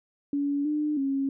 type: tone with pitch steps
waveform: sine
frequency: 284.5 / 300.2 / 273.2 Hz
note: C#4 / D4 / C#4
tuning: +45 / +38 / -25 cents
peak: -24 dBFS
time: 0.33-1.29 s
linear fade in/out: 2 ms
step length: 320 ms
effects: none